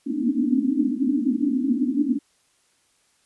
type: band-pass noise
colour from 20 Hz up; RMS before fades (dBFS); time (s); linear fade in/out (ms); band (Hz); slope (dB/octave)
pink; -22; 0.06-2.19; 20; 230 to 300; 96
effects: white hiss -64 dBFS RMS until 3.25 s + resampled to 24000 Hz